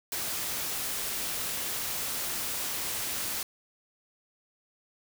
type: noise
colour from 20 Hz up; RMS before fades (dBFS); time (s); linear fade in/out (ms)
white; -33; 0.12-3.43; 2
effects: none